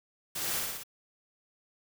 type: noise with echo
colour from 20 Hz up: white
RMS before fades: -35 dBFS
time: 0.35-0.6 s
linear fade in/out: 10 ms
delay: 59 ms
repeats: 4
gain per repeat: -2 dB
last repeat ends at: 0.836 s
effects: none